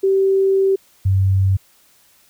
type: tone pair in turn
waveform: sine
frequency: 387 / 96.08 Hz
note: G4 / G2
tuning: -22 / -34 cents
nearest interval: 2 octaves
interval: 2412 cents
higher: first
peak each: -12 dBFS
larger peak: neither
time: 0.03-0.76 / 1.05-1.57 s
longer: first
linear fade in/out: 10 ms
effects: white hiss -54 dBFS RMS until 2.29 s